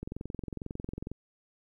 click train, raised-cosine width 3 ms, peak -24 dBFS, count 25, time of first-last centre 0.03-1.116 s, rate 22.1 Hz, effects 11-bit

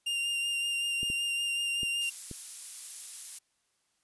45% pulse tone with vibrato, 2794 Hz, F7, in tune, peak -29 dBFS, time 0.06-2.1 s, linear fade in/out 10 ms, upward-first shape sine, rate 5.3 Hz, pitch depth 15 cents each way
clicks, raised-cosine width 3 ms, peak -28 dBFS, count 4, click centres 1.031 / 1.101 / 1.832 / 2.313 s
violet noise, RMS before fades -37 dBFS, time 2.01-3.39 s, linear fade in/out 10 ms
effects white hiss -75 dBFS RMS until 4.03 s + resampled to 24000 Hz

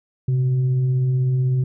sine tone with frequency modulation, 130 Hz, C3, 11 cents flat, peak -16 dBFS, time 0.28-1.64 s, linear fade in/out 5 ms, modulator 244 Hz, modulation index 0.22, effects none

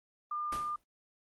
sine tone, 1203 Hz, D6, 41 cents sharp, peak -33 dBFS, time 0.31-0.76 s, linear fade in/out 5 ms
pink noise with exponential decay, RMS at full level -38 dBFS, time 0.52-0.84 s, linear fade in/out 5 ms, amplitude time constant 68 ms
effects Opus 32 kbps

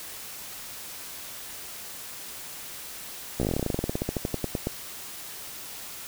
slowing click train, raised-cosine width 2 ms, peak -13 dBFS, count 26, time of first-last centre 3.4-4.671 s, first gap 15 ms, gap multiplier 1.09, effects white hiss -40 dBFS RMS until 6.07 s

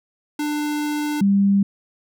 square / sine tone pair in turn, 297.5 / 198.56 Hz, D4 / G3, +22 / +22 cents, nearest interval perfect fifth, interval 700 cents, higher first, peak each -22 / -13 dBFS, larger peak second, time 0.39-1.21 / 1.21-1.63 s, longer first, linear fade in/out 5 ms, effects none

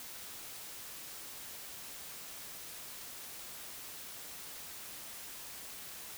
silence, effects white hiss -47 dBFS RMS until 6.17 s

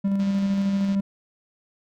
triangle tone with tremolo, 197.2 Hz, G3, 11 cents sharp, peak -17 dBFS, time 0.04-1.01 s, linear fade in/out 10 ms, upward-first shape square, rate 13 Hz, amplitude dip 25%
click train, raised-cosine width 0.2 ms, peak -26 dBFS, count 135, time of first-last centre 0.2-0.949 s, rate 179 Hz
effects none

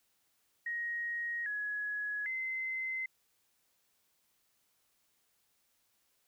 sine tone with pitch steps, 1882 / 1681 / 2061 Hz, A#6 / G#6 / C7, +16 / +20 / -27 cents, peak -34 dBFS, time 0.66-3.06 s, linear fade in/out 5 ms, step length 800 ms, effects white hiss -75 dBFS RMS until 6.27 s

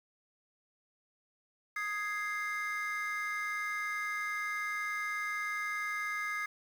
triangle chord, Ab major, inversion second, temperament equal, 1244.5 / 1661.2 / 2093 Hz, Eb6 / Ab6 / C7, 0 / 0 / 0 cents, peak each -37 / -37 / -35 dBFS, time 1.76-6.46 s, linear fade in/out 5 ms, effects 9-bit

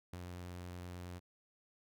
sawtooth tone with ADSR envelope, 89 Hz, F2, 33 cents sharp, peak -39 dBFS, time 0.13-1.2 s, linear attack 4 ms, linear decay 37 ms, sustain -2 dB, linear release 25 ms, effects none

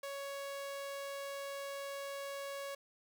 sawtooth tone, 557 Hz, C#5, 8 cents sharp, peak -37 dBFS, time 0.03-2.75 s, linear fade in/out 5 ms, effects none

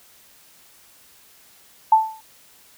sine tone with exponential decay, 880 Hz, A5, in tune, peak -7 dBFS, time 1.92-2.21 s, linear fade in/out 5 ms, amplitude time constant 63 ms, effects white hiss -52 dBFS RMS until 2.77 s

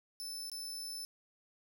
sawtooth tone with dropouts, 5274 Hz, E8, in tune, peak -38 dBFS, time 0.2-1.05 s, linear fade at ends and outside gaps 0 ms, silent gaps 0.498-0.517 s, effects 13-bit

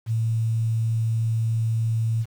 sine tone, 112.9 Hz, A2, 45 cents sharp, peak -20 dBFS, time 0.06-2.26 s, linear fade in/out 50 ms, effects 8-bit

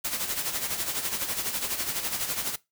white noise with tremolo, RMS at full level -28 dBFS, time 0.04-2.56 s, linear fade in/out 10 ms, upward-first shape sine, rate 12 Hz, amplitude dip 60%, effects noise-tail reverb RT60 0.2 s tail -20 dB re dry

